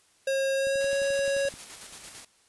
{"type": "tone with pitch glide", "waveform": "square", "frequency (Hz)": [540, 553.6], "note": ["C#5", "C#5"], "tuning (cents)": [-45, -2], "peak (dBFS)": -25, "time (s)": [0.27, 1.49], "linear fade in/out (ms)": 5, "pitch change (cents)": 43, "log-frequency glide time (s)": [0.55, 0.92]}
{"type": "click train", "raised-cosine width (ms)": 3, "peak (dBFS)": -34, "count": 11, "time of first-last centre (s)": [0.67, 1.54], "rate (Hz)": 11.5}
{"type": "noise with tremolo", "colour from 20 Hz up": "white", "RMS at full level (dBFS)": -42, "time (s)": [0.8, 2.25], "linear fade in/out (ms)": 5, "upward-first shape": "square", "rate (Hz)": 8.9, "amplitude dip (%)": 35}
{"effects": ["white hiss -63 dBFS RMS until 2.48 s", "resampled to 24000 Hz"]}